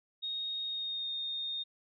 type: tone with pitch glide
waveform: sine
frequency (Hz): 3729 to 3680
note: A#7 to A#7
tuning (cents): 0 to -23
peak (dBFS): -34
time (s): 0.22-1.64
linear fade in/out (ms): 20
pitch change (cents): -23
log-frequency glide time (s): 0.65-1.1
effects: none